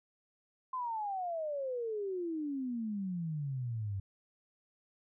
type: exponential sweep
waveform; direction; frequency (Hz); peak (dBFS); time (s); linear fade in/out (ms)
sine; down; 1046.5 to 95; -34; 0.73-4; 5
effects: none